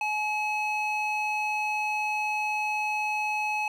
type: ring-modulated tone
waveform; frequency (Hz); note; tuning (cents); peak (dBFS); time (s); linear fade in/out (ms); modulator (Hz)
triangle; 1706; G#6; +46; -21; 0.01-3.68; 2; 858
effects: none